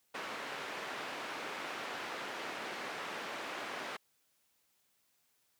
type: band-pass noise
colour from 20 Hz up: white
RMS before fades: -42 dBFS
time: 0.14-3.97 s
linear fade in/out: 10 ms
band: 270 to 2000 Hz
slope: 12 dB/octave
effects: white hiss -75 dBFS RMS until 5.59 s + high-pass 60 Hz 12 dB/octave